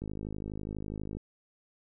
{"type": "click train", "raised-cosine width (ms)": 3, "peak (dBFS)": -25, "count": 61, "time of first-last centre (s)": [0.02, 1.169], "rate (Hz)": 52.2, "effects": []}